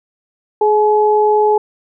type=tone pair together; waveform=sine; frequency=422.2 / 851 Hz; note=G#4 / G#5; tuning=+29 / +42 cents; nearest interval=octave; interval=1213 cents; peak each=-11 / -13 dBFS; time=0.61-1.58 s; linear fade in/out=5 ms; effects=none